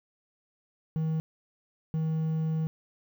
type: tone bursts at uneven times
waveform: triangle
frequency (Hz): 159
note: D#3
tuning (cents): +38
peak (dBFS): -24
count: 2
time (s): 0.96-1.2 / 1.94-2.67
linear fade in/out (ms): 0
effects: 10-bit